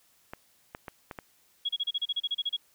clicks, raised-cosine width 0.5 ms, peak -23 dBFS, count 5, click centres 0.335 / 0.749 / 0.882 / 1.112 / 1.188 s
sine tone bursts, 3322 Hz, G#7, in tune, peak -26 dBFS, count 13, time 1.65-2.567 s, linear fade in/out 10 ms, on 41 ms, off 32 ms
effects white hiss -65 dBFS RMS until 2.74 s

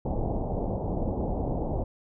pink low-pass noise, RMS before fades -29 dBFS, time 0.05-1.84 s, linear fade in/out 5 ms, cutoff 830 Hz, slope 48 dB/octave, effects none

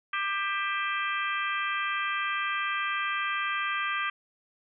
harmonic tone with a mistuned harmonic, 396 Hz, G4, 18 cents sharp, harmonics 3 / 4 / 5 / 6 / 7 / 8, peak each -31 / -33 / -35 / -37 / -38 / -39 dBFS, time 0.13-4.1 s, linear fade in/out 5 ms, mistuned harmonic 7, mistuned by -89 cents, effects none

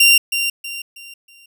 sawtooth tone with echo, 2771 Hz, F7, 14 cents flat, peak -5 dBFS, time 0-0.18 s, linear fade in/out 5 ms, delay 320 ms, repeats 4, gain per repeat -9 dB, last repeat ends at 1.46 s, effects none

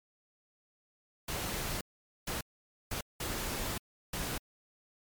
pink noise bursts at uneven times, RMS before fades -36 dBFS, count 5, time 1.28-1.81 / 2.27-2.41 / 2.91-3.01 / 3.2-3.78 / 4.13-4.38 s, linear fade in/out 5 ms, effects MP3 96 kbps

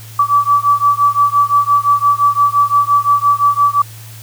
sine beating tone pair, 1150 / 1155.8 Hz, D6 / D6, -37 / -28 cents, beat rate 5.8 Hz, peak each -12 dBFS, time 0.19-3.82 s, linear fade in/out 5 ms, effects added 111 Hz sine -32 dBFS peak until 4.22 s + white hiss -38 dBFS RMS until 4.22 s

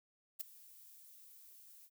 violet noise with ADSR envelope, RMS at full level -38 dBFS, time 0.39-1.9 s, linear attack 20 ms, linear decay 6 ms, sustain -21 dB, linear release 58 ms, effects none

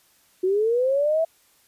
sine linear sweep, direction up, 361.5 to 662 Hz, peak -18 dBFS, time 0.43-1.25 s, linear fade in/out 10 ms, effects white hiss -60 dBFS RMS until 1.67 s + resampled to 32000 Hz

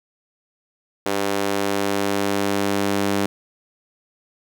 sawtooth tone with high-pass filter sweep, 100 Hz, G2, 35 cents sharp, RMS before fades -22 dBFS, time 1.06-3.26 s, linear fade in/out 0 ms, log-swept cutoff 380 to 250 Hz, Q 1.2, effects none

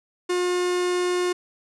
45% pulse tone, 358.2 Hz, F4, 44 cents sharp, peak -21 dBFS, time 0.29-1.33 s, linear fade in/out 10 ms, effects resampled to 24000 Hz + 9-bit

